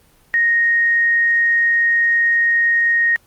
sine tone, 1864.7 Hz, A#6, in tune, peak -12 dBFS, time 0.34-3.16 s, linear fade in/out 0 ms, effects pink hiss -54 dBFS RMS until 3.26 s + Opus 24 kbps

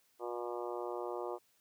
harmonic tone, 120 Hz, B2, 49 cents flat, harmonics 3 / 4 / 5 / 6 / 7 / 8 / 9 / 10, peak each -41 / -43 / -45 / -47 / -48 / -49 / -50 / -51 dBFS, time 0.19-1.39 s, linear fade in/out 50 ms, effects white hiss -72 dBFS RMS until 1.6 s + high-pass 60 Hz 12 dB/octave

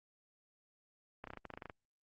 clicks, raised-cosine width 0.5 ms, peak -30 dBFS, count 12, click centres 1.241 / 1.273 / 1.304 / 1.335 / 1.373 / 1.453 / 1.503 / 1.538 / 1.575 / 1.622 / 1.657 / 1.698 s, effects Opus 24 kbps

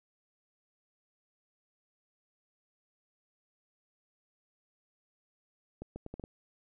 accelerating click train, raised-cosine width 2 ms, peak -28 dBFS, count 6, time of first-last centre 5.82-6.239 s, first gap 140 ms, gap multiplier 0.74, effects none

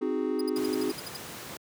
triangle chord, Ab dominant seventh, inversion first, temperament equal, 261.6 / 311.1 / 370 / 415.3 Hz, C4 / Eb4 / Gb4 / Ab4, 0 / 0 / 0 / 0 cents, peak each -30 dBFS, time 0.01-0.92 s, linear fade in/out 10 ms
sawtooth tone bursts, 4929 Hz, D#8, 17 cents flat, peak -33 dBFS, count 10, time 0.39-1.167 s, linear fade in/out 5 ms, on 21 ms, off 63 ms
pink noise, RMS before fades -40 dBFS, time 0.56-1.57 s, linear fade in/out 2 ms
effects high-pass 150 Hz 12 dB/octave

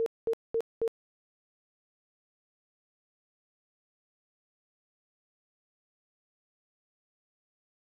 sine tone bursts, 455.4 Hz, A#4, 40 cents flat, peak -25 dBFS, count 4, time 0-0.878 s, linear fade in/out 0 ms, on 62 ms, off 210 ms, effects none

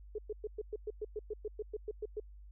sine tone bursts, 424.2 Hz, G#4, 37 cents sharp, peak -35 dBFS, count 15, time 0.15-2.2 s, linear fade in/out 5 ms, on 34 ms, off 110 ms, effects added 50 Hz sine -50 dBFS peak until 2.51 s

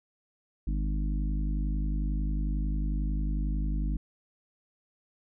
harmonic tone, 51.1 Hz, G#1, 27 cents flat, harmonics 1 / 3 / 4 / 5 / 6, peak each -27 / -37 / -39 / -41 / -43 dBFS, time 0.67-3.97 s, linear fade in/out 5 ms, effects none

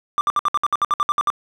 triangle tone bursts, 1182 Hz, D6, 11 cents sharp, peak -13 dBFS, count 13, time 0.18-1.302 s, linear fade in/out 0 ms, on 30 ms, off 61 ms, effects none

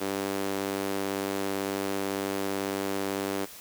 sawtooth tone with high-pass filter, 98 Hz, G2, in tune, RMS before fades -31 dBFS, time 0-3.46 s, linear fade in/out 20 ms, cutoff 330 Hz, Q 1.6, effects white hiss -46 dBFS RMS until 3.6 s

